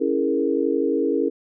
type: chord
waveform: sine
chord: A# half-diminished seventh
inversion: first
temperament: equal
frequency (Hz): 277.2 / 329.6 / 415.3 / 466.2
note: C#4 / E4 / G#4 / A#4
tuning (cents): 0 / 0 / 0 / 0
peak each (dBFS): -24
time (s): 0-1.3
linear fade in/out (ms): 20
effects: none